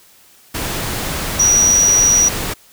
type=tone in noise; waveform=sine; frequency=5800 Hz; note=F#8; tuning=35 cents flat; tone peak=-9 dBFS; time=1.39-2.29 s; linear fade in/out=10 ms; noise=pink; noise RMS=-22 dBFS; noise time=0.54-2.54 s; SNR=+10 dB; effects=white hiss -48 dBFS RMS until 2.72 s